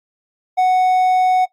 triangle tone, 740 Hz, F#5, in tune, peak -9 dBFS, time 0.57-1.46 s, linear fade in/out 20 ms, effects noise-tail reverb RT60 0.1 s tail -18 dB re dry + Opus 48 kbps

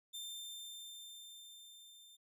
sawtooth tone with level ramp, 3586 Hz, A7, 32 cents sharp, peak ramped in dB -40 to -55 dBFS, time 0.13-2.17 s, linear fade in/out 20 ms, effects none

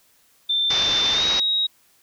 sine tone with pitch glide, 3565 to 3799 Hz, A7 to A#7, +22 to +32 cents, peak -18 dBFS, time 0.49-1.67 s, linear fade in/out 10 ms, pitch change +110 cents, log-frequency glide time 1.14-1.23 s
white low-pass noise, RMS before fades -27 dBFS, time 0.7-1.4 s, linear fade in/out 5 ms, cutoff 6100 Hz, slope 96 dB/octave
effects white hiss -59 dBFS RMS until 2.02 s

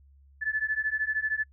sine beating tone pair, 1730 / 1743 Hz, A6 / A6, -30 / -17 cents, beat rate 13 Hz, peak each -29 dBFS, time 0.41-1.44 s, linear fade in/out 20 ms, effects noise-tail reverb RT60 0.1 s tail -26 dB re dry + added 69 Hz sine -54 dBFS peak until 1.52 s

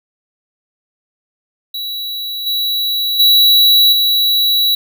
square tone with level steps, 3918 Hz, B7, 15 cents flat, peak -21 / -15 / -7 / -11 dBFS, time 1.74-4.75 s, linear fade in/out 5 ms, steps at 2.46 / 3.19 / 3.92 s, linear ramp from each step 10 ms, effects none

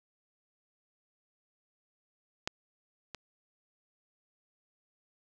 clicks, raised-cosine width 0.2 ms, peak -14 / -23 dBFS, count 2, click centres 2.475 / 3.147 s, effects none

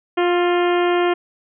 harmonic tone with a mistuned harmonic, 352.5 Hz, F4, 16 cents sharp, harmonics 1 / 2 / 3 / 4 / 5 / 6 / 7 / 8 / 9, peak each -16 / -22 / -26 / -28 / -30 / -32 / -33 / -34 / -35 dBFS, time 0.17-1.14 s, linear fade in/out 10 ms, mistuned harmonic 4, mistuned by -27 cents, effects none

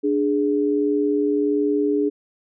sine tone pair together, 293.9 / 415.3 Hz, D4 / G#4, +1 / 0 cents, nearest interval tritone, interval 599 cents, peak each -20 dBFS, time 0.03-2.1 s, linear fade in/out 20 ms, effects none

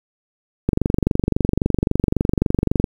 click train, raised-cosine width 3 ms, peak -3 dBFS, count 52, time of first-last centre 0.69-2.842 s, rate 23.7 Hz, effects 7-bit

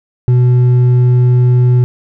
sine tone with hard clipping, 124 Hz, B2, 7 cents sharp, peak -7 dBFS, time 0.28-1.84 s, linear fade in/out 0 ms, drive 4 dB, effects none

